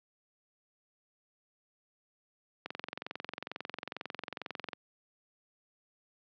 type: click train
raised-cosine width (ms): 0.3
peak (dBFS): -21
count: 47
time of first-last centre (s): 2.66-4.732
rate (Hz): 22.2
effects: high-pass 200 Hz 12 dB/octave + low-pass 5000 Hz 12 dB/octave